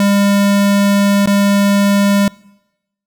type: tone with dropouts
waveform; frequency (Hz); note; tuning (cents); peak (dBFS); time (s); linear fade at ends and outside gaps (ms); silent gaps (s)
square; 200.8; G3; +42; -10; 0-2.28; 2; 1.259-1.273
effects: noise-tail reverb RT60 0.9 s tail -23 dB re dry